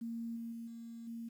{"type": "tone with level steps", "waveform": "sine", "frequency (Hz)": 230.8, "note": "A#3", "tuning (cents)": -17, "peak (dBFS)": [-38, -40, -42, -45, -41], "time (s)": [0.01, 1.29], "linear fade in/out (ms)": 10, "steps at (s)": [0.36, 0.52, 0.67, 1.07], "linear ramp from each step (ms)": 5, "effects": ["11-bit"]}